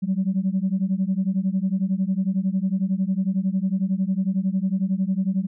sine beating tone pair, 185 / 196 Hz, F#3 / G3, 0 / 0 cents, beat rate 11 Hz, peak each -22 dBFS, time 0.02-5.47 s, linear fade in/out 20 ms, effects tanh soft clip ceiling -14 dBFS

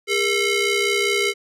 sawtooth ring-modulated tone, 875 Hz, A5, 10 cents flat, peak -11 dBFS, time 0.07-1.34 s, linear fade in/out 50 ms, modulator 1280 Hz, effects low-pass 10000 Hz 12 dB/octave

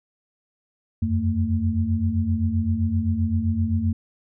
sine tone cluster, 86.7 / 94.4 / 224.7 Hz, F2 / F#2 / A3, -12 / +35 / +37 cents, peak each -24 dBFS, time 1.02-3.93 s, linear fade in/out 5 ms, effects none

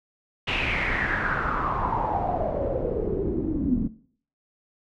pink noise with low-pass filter sweep, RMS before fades -26 dBFS, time 0.47-3.88 s, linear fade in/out 10 ms, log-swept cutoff 2800 to 230 Hz, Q 6.5, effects noise-tail reverb RT60 0.5 s tail -17 dB re dry

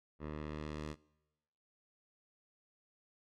10% pulse tone with low-pass filter sweep, 75.9 Hz, D#2, 42 cents flat, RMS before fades -43 dBFS, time 0.19-0.96 s, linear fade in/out 50 ms, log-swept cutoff 1700 to 7800 Hz, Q 0.7, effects noise-tail reverb RT60 1.0 s tail -23 dB re dry

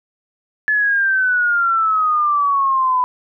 sine exponential sweep, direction down, 1727 to 995 Hz, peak -13 dBFS, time 0.68-3.04 s, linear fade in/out 0 ms, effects none

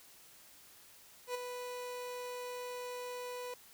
30% pulse tone with ADSR envelope, 493.9 Hz, B4, in tune, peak -31 dBFS, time 1.27-3.54 s, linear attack 76 ms, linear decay 13 ms, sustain -7 dB, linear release 3 ms, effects white hiss -59 dBFS RMS until 3.73 s

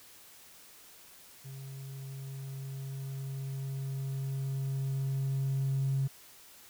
triangle tone with level ramp, 135.3 Hz, C#3, 42 cents flat, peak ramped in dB -40 to -23 dBFS, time 1.44-6.08 s, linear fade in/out 20 ms, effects tanh soft clip ceiling -24 dBFS + white hiss -55 dBFS RMS until 6.69 s

